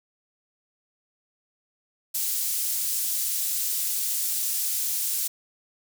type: high-pass noise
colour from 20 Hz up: pink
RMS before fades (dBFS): -27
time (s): 2.14-5.28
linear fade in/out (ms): 10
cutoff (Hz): 8100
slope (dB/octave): 12
effects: none